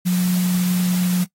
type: tone in noise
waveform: sine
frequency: 180.4 Hz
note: F#3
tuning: 44 cents flat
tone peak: -15 dBFS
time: 0.05-1.25 s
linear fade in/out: 20 ms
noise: white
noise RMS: -30 dBFS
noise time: 0.05-1.25 s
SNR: +12 dB
effects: noise-tail reverb RT60 0.1 s tail -18 dB re dry + AAC 48 kbps